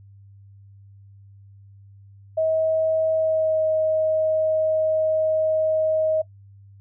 sine tone with pitch glide, 638 to 629.6 Hz, D#5 to D#5, +43 to +20 cents, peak -18 dBFS, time 2.37-6.22 s, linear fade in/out 10 ms, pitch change -23 cents, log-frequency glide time 3.14-3.65 s, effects noise-tail reverb RT60 0.1 s tail -19 dB re dry + added 99 Hz sine -45 dBFS peak until 6.8 s

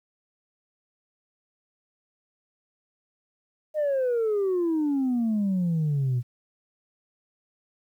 sine exponential sweep, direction down, 622.3 to 118.9 Hz, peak -20 dBFS, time 3.74-6.23 s, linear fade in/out 50 ms, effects tanh soft clip ceiling -20 dBFS + 10-bit

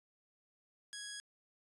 10% pulse tone, 1661.2 Hz, G#6, in tune, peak -35 dBFS, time 0.93-1.2 s, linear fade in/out 0 ms, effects resampled to 24000 Hz

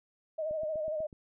sine tone with vibrato, 622.3 Hz, D#5, in tune, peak -31 dBFS, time 0.38-1.07 s, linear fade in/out 10 ms, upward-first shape sine, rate 13 Hz, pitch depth 57 cents each way
click train, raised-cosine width 3 ms, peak -37 dBFS, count 6, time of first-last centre 0.51-1.128 s, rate 8.09 Hz
effects none

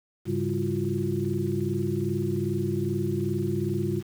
sine tone cluster, 102.3 / 138.8 / 198.2 / 338.8 / 361.3 Hz, G#2 / C#3 / G3 / E4 / F#4, -26 / +3 / +19 / +48 / -41 cents, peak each -31 dBFS, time 0.25-4.03 s, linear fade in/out 50 ms, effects 8-bit

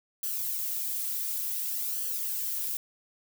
violet noise with flanger, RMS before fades -32 dBFS, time 0.23-2.77 s, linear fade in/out 2 ms, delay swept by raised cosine 0.65 to 3.05 ms, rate 0.56 Hz, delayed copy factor +0.6, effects none

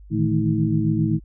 sine tone cluster, 112.2 / 153.6 / 161.2 / 217.4 / 319.6 Hz, A2 / D#3 / E3 / A3 / D#4, +34 / -22 / -38 / -21 / +47 cents, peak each -24 dBFS, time 0.1-1.2 s, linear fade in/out 50 ms, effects added 50 Hz sine -41 dBFS peak until 1.24 s

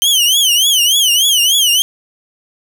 sawtooth tone with vibrato, 3083 Hz, G7, 29 cents flat, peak -6 dBFS, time 0.02-1.82 s, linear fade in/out 0 ms, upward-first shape triangle, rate 3.4 Hz, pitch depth 190 cents each way, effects none

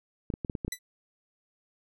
clicks, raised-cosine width 3 ms, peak -19 dBFS, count 7, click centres 0.302 / 0.339 / 0.448 / 0.498 / 0.552 / 0.648 / 0.68 s
10% pulse tone with exponential decay, 1983 Hz, B6, 7 cents sharp, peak -21 dBFS, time 0.72-0.79 s, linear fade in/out 5 ms, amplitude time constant 15 ms
effects none

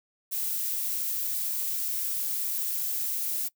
violet noise, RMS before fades -30 dBFS, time 0.31-3.49 s, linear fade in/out 20 ms, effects noise-tail reverb RT60 0.1 s tail -22 dB re dry

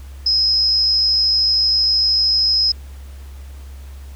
sine tone with amplitude modulation, 5120 Hz, D#8, 49 cents sharp, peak -10 dBFS, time 0.26-2.72 s, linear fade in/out 5 ms, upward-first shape sine, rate 233 Hz, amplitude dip 60%, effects added 68 Hz sine -32 dBFS peak until 4.15 s + pink hiss -48 dBFS RMS until 4.15 s

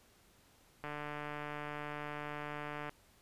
click train, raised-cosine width 0.5 ms, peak -27 dBFS, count 305, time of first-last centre 0.84-2.894 s, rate 148 Hz, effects pink hiss -66 dBFS RMS until 3.21 s + resampled to 32000 Hz

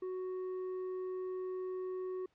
sine tone with tanh clipping, 370.6 Hz, F#4, 3 cents sharp, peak -38 dBFS, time 0.02-2.26 s, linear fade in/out 5 ms, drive 5 dB, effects pink hiss -75 dBFS RMS until 2.34 s + low-pass 4000 Hz 12 dB/octave

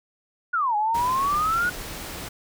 sine exponential two-way sweep, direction down then up, 1480 to 825 to 1475 Hz, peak -20 dBFS, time 0.53-1.7 s, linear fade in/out 10 ms, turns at 0.76 s
pink noise, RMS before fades -35 dBFS, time 0.94-2.29 s, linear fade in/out 10 ms
effects none

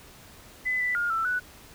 sine tone with pitch steps, 2010 / 1984 / 1419 / 1332 / 1482 Hz, B6 / B6 / F6 / E6 / F#6, +30 / +7 / +27 / +18 / +2 cents, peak -24 dBFS, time 0.65-1.4 s, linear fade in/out 20 ms, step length 150 ms, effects pink hiss -50 dBFS RMS until 1.74 s

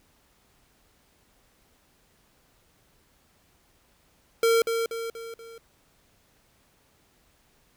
square tone with echo, 458.1 Hz, A#4, 30 cents flat, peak -19 dBFS, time 4.43-4.62 s, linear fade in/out 2 ms, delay 240 ms, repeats 4, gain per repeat -6 dB, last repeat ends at 5.58 s, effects pink hiss -64 dBFS RMS until 7.76 s

